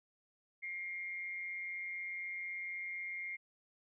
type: tone with amplitude modulation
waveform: sine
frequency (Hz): 2129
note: C7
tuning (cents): +30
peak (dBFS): -37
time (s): 0.62-3.37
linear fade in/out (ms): 20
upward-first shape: sine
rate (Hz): 184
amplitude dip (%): 50
effects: none